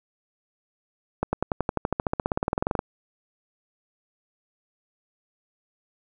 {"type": "accelerating click train", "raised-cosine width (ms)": 1, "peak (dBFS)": -9, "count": 25, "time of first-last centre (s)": [1.23, 2.791], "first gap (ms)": 100, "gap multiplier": 0.96, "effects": []}